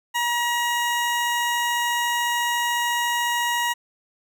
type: tone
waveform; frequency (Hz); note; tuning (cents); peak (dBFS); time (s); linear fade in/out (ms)
20% pulse; 954; A#5; +40; -16; 0.14-3.74; 20
effects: none